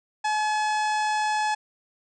harmonic tone, 853 Hz, G#5, 46 cents sharp, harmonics 1 / 2 / 3 / 4 / 5 / 6 / 7 / 8 / 9 / 10, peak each -23 / -30 / -36 / -40 / -43 / -40 / -45 / -45 / -46 / -46 dBFS, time 0.24-1.55 s, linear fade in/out 10 ms, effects none

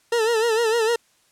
40% pulse tone with vibrato, 454.1 Hz, A#4, 45 cents flat, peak -17 dBFS, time 0.12-0.96 s, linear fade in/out 5 ms, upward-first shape sine, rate 6.6 Hz, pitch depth 83 cents each way, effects white hiss -61 dBFS RMS until 1.31 s + low-pass 10000 Hz 12 dB/octave

